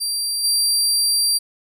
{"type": "tone with level steps", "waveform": "25% pulse", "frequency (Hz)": 4713, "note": "D8", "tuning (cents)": 5, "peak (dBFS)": [-16, -11], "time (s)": [0, 1.39], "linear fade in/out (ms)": 20, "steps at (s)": 0.43, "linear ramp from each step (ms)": 20, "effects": []}